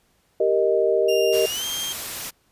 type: chord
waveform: sine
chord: Eb major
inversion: first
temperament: equal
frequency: 392 / 466.2 / 622.3 Hz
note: G4 / Bb4 / Eb5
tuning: 0 / 0 / 0 cents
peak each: -21 dBFS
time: 0.4-1.46 s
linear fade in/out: 5 ms
type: tone with pitch glide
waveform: 30% pulse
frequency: 2794 to 3191 Hz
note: F7 to G7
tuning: 0 to +30 cents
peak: -24 dBFS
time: 1.08-1.93 s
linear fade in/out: 10 ms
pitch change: +230 cents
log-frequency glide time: 1.48-1.65 s
type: noise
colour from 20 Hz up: white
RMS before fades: -31 dBFS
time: 1.32-2.31 s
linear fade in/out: 20 ms
effects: pink hiss -64 dBFS RMS until 2.51 s + resampled to 32000 Hz